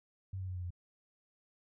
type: tone with pitch steps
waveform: sine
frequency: 95.4 / 93.54 / 91.73 / 89.94 / 88.19 Hz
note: G2 / F#2 / F#2 / F#2 / F2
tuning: -47 / +19 / -14 / -49 / +17 cents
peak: -37 dBFS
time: 0.33-0.705 s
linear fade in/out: 5 ms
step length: 75 ms
effects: none